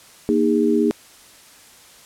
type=tone cluster; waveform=sine; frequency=235.1 / 310.9 / 407.4 Hz; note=A#3 / D#4 / G#4; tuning=+15 / -1 / -33 cents; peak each=-19 dBFS; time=0.29-0.91 s; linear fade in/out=0 ms; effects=white hiss -47 dBFS RMS until 2.05 s + low-pass 11000 Hz 12 dB/octave